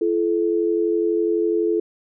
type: tone pair together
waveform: sine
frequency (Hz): 339.4 / 431.4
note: F4 / A4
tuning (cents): -49 / -34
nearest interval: major third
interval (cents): 415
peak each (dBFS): -20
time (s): 0.01-1.8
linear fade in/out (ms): 5
effects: none